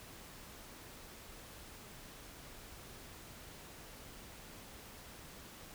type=silence; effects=pink hiss -53 dBFS RMS until 5.74 s